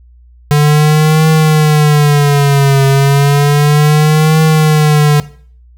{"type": "tone with vibrato", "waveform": "square", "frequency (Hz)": 146.83, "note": "D3", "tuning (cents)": 0, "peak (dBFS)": -6, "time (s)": [0.51, 5.2], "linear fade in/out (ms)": 0, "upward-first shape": "triangle", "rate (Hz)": 0.32, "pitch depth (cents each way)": 130, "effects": ["noise-tail reverb RT60 0.5 s tail -18 dB re dry", "added 60 Hz sine -38 dBFS peak until 5.77 s"]}